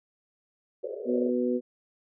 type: band-pass noise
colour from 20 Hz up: white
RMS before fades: -36 dBFS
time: 0.83-1.3 s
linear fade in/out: 5 ms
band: 380 to 590 Hz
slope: 96 dB/octave
type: harmonic tone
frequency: 123.47 Hz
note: B2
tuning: in tune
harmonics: 2 / 3 / 4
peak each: -27 / -29 / -30 dBFS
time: 1.05-1.61 s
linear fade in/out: 50 ms
effects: none